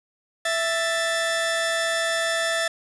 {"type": "tone pair together", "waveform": "sawtooth", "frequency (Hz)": [661.1, 1765], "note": ["E5", "A6"], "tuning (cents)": [5, 5], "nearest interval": "octave + perfect fourth", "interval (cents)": 1700, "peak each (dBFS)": -21, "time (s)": [0.45, 2.68], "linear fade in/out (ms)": 5, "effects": ["resampled to 24000 Hz", "7-bit"]}